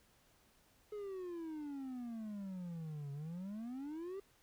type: exponential two-way sweep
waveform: triangle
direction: down then up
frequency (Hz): 426 to 138.59 to 402.3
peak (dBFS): -40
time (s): 0.92-4.2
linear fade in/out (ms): 5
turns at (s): 3.12
effects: pink hiss -70 dBFS RMS until 4.42 s